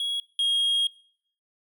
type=tone pair in turn; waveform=triangle; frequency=3322 / 3263 Hz; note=G#7 / G#7; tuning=0 / -31 cents; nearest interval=unison; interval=31 cents; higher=first; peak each=-24 / -20 dBFS; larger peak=second; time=0-0.2 / 0.39-0.87 s; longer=second; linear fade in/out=2 ms; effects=noise-tail reverb RT60 0.6 s tail -23 dB re dry